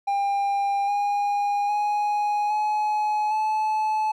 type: tone with pitch steps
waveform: triangle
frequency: 800 / 815.4 / 831.1 / 847.1 / 863.4 Hz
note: G5 / G#5 / G#5 / G#5 / A5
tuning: +35 / -32 / +1 / +34 / -33 cents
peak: -19 dBFS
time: 0.07-4.12 s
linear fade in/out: 10 ms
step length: 810 ms
effects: none